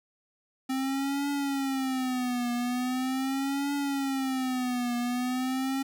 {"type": "tone with vibrato", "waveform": "square", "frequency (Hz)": 261.6, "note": "C4", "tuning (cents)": 0, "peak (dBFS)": -28, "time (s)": [0.69, 5.83], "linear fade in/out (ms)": 10, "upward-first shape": "triangle", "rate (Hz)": 0.41, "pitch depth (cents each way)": 150, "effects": ["11-bit"]}